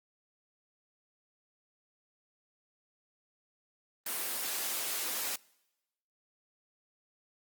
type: high-pass noise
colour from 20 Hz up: white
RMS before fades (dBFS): -35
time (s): 4.06-5.36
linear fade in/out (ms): 5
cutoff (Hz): 300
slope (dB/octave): 12
effects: noise-tail reverb RT60 1.0 s tail -25 dB re dry + Opus 24 kbps